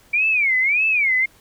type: tone with vibrato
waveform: sine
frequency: 2303 Hz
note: D7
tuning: 34 cents flat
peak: -15 dBFS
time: 0.13-1.26 s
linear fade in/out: 10 ms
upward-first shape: sine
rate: 1.7 Hz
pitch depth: 230 cents each way
effects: pink hiss -53 dBFS RMS until 1.4 s

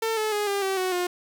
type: tone with pitch steps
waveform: sawtooth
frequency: 448.7 / 431.9 / 415.8 / 400.2 / 385.2 / 370.8 / 357 Hz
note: A4 / A4 / G#4 / G4 / G4 / F#4 / F4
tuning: +34 / -32 / +2 / +36 / -30 / +4 / +38 cents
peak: -20 dBFS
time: 0.02-1.07 s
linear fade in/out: 5 ms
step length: 150 ms
effects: 8-bit

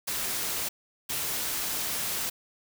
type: noise bursts at uneven times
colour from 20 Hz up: white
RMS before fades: -31 dBFS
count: 2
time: 0.07-0.69 / 1.09-2.3 s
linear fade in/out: 10 ms
effects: none

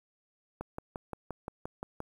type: click train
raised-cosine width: 1 ms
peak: -23 dBFS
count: 9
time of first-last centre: 0.61-2.004 s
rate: 5.74 Hz
effects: 9-bit

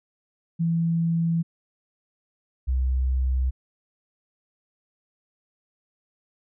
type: tone pair in turn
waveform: sine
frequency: 166.5 / 64.38 Hz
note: E3 / C2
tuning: +18 / -27 cents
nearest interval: octave + major third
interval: 1645 cents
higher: first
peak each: -20 dBFS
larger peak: neither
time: 0.59-1.43 / 2.67-3.51 s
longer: neither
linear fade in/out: 20 ms
effects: none

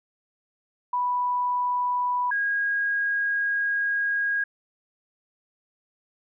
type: tone pair in turn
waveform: sine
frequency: 986 / 1637.3 Hz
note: B5 / G#6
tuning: -3 / -25 cents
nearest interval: major sixth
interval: 878 cents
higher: second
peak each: -22 dBFS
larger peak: neither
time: 0.93-2.31 / 2.31-4.44 s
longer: second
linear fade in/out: 5 ms
effects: none

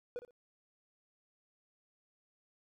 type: tone with echo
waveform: triangle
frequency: 487.8 Hz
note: B4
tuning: 21 cents flat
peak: -35 dBFS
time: 0.16-0.19 s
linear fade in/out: 0 ms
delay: 59 ms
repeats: 2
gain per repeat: -13 dB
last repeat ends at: 0.308 s
effects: none

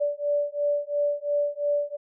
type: beating tone pair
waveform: sine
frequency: 580 / 582.9 Hz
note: D5 / D5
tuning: -22 / -13 cents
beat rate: 2.9 Hz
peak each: -26 dBFS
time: 0-1.97 s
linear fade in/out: 20 ms
effects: none

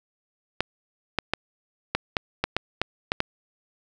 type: clicks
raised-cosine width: 0.3 ms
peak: -6 dBFS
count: 10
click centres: 0.606 / 1.187 / 1.336 / 1.95 / 2.168 / 2.44 / 2.566 / 2.816 / 3.119 / 3.204 s
effects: none

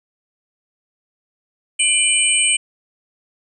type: tone cluster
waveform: sine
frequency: 2389 / 2979 / 8230 / 8610 Hz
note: D7 / F#7 / C9 / C9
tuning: +29 / +11 / -30 / +49 cents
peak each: -19 dBFS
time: 1.79-2.57 s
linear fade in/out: 10 ms
effects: none

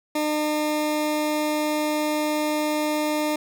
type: tone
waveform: 20% pulse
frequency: 302.8 Hz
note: D#4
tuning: 47 cents flat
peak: -17 dBFS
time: 0.15-3.36 s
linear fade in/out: 5 ms
effects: none

